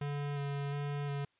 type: tone with vibrato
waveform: square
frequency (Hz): 142.8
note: D3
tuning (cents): -48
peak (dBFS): -35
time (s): 0.01-1.25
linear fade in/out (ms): 5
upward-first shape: square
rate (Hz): 1.4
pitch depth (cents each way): 13
effects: white hiss -74 dBFS RMS until 1.39 s + resampled to 8000 Hz